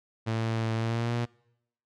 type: tone with pitch glide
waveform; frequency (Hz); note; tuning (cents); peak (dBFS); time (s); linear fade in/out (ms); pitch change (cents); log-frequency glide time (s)
sawtooth; 112.8 to 118.96; A2 to A#2; +44 to +36; -23; 0.26-1.26; 20; +92; 0.79-1.14
effects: noise-tail reverb RT60 0.8 s tail -25 dB re dry + low-pass 5000 Hz 12 dB/octave